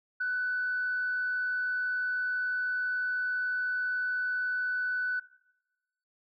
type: tone with frequency modulation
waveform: sine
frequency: 1494 Hz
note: F#6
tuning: 16 cents sharp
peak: -27 dBFS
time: 0.2-5.2 s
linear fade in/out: 10 ms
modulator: 66.1 Hz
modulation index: 0.24
effects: noise-tail reverb RT60 1.0 s tail -21 dB re dry + tanh soft clip ceiling -23 dBFS